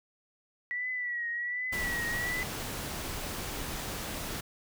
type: tone with vibrato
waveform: sine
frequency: 1944 Hz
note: B6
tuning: 28 cents flat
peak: -31 dBFS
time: 0.71-2.43 s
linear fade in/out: 0 ms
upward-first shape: triangle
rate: 1.3 Hz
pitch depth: 68 cents each way
type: noise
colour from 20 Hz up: pink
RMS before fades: -37 dBFS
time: 1.72-4.41 s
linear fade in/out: 10 ms
effects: none

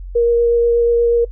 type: tone with vibrato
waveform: sine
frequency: 471.2 Hz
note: A#4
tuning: 19 cents sharp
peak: -10 dBFS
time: 0.15-1.25 s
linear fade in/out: 10 ms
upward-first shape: sine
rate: 8.3 Hz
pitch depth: 8 cents each way
effects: noise-tail reverb RT60 0.1 s tail -21 dB re dry + added 45 Hz sine -27 dBFS peak until 1.31 s

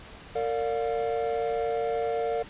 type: tone cluster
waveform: triangle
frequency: 457.2 / 583 / 709 Hz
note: A#4 / D5 / F5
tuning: -34 / -13 / +26 cents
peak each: -26 / -31 / -29 dBFS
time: 0.35-2.43 s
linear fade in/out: 10 ms
effects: pink hiss -46 dBFS RMS until 2.49 s + resampled to 8000 Hz

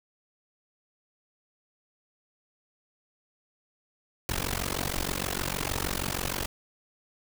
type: noise with amplitude modulation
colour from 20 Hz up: pink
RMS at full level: -27 dBFS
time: 4.29-6.46 s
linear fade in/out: 0 ms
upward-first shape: sine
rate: 46.4 Hz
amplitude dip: 100%
effects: none

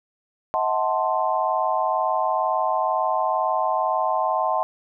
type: chord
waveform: sine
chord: D# diminished seventh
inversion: none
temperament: equal with one note detuned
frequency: 637.9 / 740 / 880 / 1046.5 Hz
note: D#5 / F#5 / A5 / C6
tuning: +43 / 0 / 0 / 0 cents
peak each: -25 dBFS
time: 0.54-4.63 s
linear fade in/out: 0 ms
effects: none

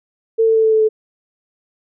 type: tone with pitch steps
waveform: sine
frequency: 450 / 446.9 / 443.8 / 440.7 / 437.7 / 434.7 Hz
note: A4 / A4 / A4 / A4 / A4 / A4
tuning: +39 / +27 / +15 / +3 / -9 / -21 cents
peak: -10 dBFS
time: 0.38-0.89 s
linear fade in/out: 20 ms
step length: 85 ms
effects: none

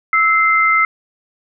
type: tone pair together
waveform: sine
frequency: 1309.7 / 2079 Hz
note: E6 / C7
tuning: -12 / -12 cents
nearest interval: minor sixth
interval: 800 cents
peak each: -13 dBFS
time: 0.13-0.85 s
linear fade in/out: 2 ms
effects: none

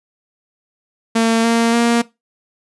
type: tone with pitch steps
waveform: sawtooth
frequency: 227.2 / 231 / 234.9 Hz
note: A#3 / A#3 / A#3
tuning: -44 / -16 / +13 cents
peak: -8 dBFS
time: 1.15-2.02 s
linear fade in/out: 10 ms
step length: 290 ms
effects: noise-tail reverb RT60 0.2 s tail -19 dB re dry + resampled to 24000 Hz

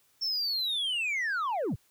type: linear sweep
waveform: sine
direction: down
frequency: 5460 to 65.41 Hz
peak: -25 dBFS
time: 0.21-1.76 s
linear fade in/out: 20 ms
effects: tanh soft clip ceiling -27 dBFS + white hiss -67 dBFS RMS until 1.9 s

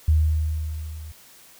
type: tone with level ramp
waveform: sine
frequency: 77.7 Hz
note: D#2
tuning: 2 cents flat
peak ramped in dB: -13 to -35 dBFS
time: 0.08-1.12 s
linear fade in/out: 5 ms
effects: white hiss -50 dBFS RMS until 1.59 s

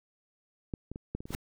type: clicks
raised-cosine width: 3 ms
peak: -21 / -26 / -27 / -20 / -28 / -30 / -26 / -24 dBFS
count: 8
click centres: 0.738 / 0.916 / 0.959 / 1.15 / 1.205 / 1.255 / 1.306 / 1.349 s
type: noise with exponential growth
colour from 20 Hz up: pink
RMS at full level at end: -34 dBFS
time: 1.26-1.35 s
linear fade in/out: 2 ms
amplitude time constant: 19 ms
effects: none

